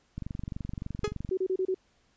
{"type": "click train", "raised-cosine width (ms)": 5, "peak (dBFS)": -23, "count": 27, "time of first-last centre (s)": [0.18, 1.291], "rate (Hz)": 23.4}
{"type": "tone with exponential decay", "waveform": "45% pulse", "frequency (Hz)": 420, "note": "G#4", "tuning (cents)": 19, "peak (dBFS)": -23, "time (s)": [1.04, 1.14], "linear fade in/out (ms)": 5, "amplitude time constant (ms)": 20}
{"type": "tone bursts", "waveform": "sine", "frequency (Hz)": 375.2, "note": "F#4", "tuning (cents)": 24, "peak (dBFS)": -25, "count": 5, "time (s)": [1.31, 1.745], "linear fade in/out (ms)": 5, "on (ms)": 63, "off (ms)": 30}
{"effects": ["pink hiss -68 dBFS RMS until 2.16 s", "resampled to 16000 Hz"]}